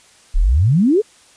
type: exponential sweep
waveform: sine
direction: up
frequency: 30.52 to 461.5 Hz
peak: -10 dBFS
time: 0.34-1.02 s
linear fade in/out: 20 ms
effects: white hiss -49 dBFS RMS until 1.36 s + resampled to 22050 Hz